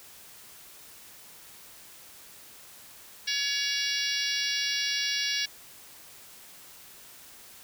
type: harmonic tone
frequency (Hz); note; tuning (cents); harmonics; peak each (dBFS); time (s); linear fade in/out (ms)
564; C#5; +30; 3 / 4 / 5 / 6 / 7 / 8 / 9 / 10; -35 / -35 / -35 / -35 / -35 / -35 / -35 / -35; 3.27-5.46; 10
effects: white hiss -50 dBFS RMS until 7.63 s